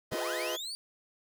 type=chord; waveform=sawtooth; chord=F half-diminished seventh; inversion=none; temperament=just; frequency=349.2 / 419.1 / 502.9 / 628.6 Hz; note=F4 / Ab4 / Cb5 / Eb5; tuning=0 / +16 / +31 / +18 cents; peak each=-35 / -38 / -34 / -32 dBFS; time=0.11-0.57 s; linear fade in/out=20 ms
type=linear sweep; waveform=35% pulse; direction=up; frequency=92 to 4699 Hz; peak=-35 dBFS; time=0.12-0.75 s; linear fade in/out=0 ms
effects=none